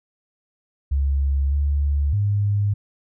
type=tone with pitch steps; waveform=sine; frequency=69.2 / 71.6 / 102.2 Hz; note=C#2 / D2 / G#2; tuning=-2 / -43 / -27 cents; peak=-17 dBFS; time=0.91-2.74 s; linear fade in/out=10 ms; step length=610 ms; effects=none